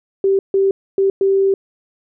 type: tone bursts at uneven times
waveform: sine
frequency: 389.5 Hz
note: G4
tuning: 11 cents flat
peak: -11 dBFS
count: 4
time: 0.24-0.39 / 0.54-0.71 / 0.98-1.1 / 1.21-1.54 s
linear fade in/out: 2 ms
effects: none